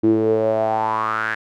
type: tone with band-pass filter sweep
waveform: sawtooth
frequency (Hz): 110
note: A2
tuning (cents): 0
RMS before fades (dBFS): -19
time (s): 0.03-1.35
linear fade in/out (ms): 10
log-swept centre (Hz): 310 to 1700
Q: 7.1
effects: none